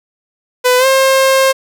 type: tone with pitch glide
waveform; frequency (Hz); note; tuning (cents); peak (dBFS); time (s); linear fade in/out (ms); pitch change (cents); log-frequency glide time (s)
sawtooth; 500 to 532.8; B4 to C5; +21 to +31; -4; 0.64-1.53; 20; +110; 0.78-0.86
effects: none